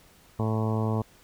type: harmonic tone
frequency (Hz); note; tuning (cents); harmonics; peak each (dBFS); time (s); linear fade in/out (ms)
110; A2; 0; 1 / 2 / 3 / 4 / 5 / 6 / 7 / 8 / 9 / 10; -26 / -30 / -37 / -34 / -39 / -39 / -41 / -40 / -40 / -42; 0.39-1.02; 5
effects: pink hiss -57 dBFS RMS until 1.23 s